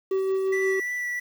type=tone with tremolo; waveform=triangle; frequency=383 Hz; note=G4; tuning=40 cents flat; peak=-19 dBFS; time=0.11-0.8 s; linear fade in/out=5 ms; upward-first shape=sine; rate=5.7 Hz; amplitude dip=25%
type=tone with vibrato; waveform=triangle; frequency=1964 Hz; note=B6; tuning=10 cents flat; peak=-25 dBFS; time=0.52-1.2 s; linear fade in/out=10 ms; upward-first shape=sine; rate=3 Hz; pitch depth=9 cents each way
effects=8-bit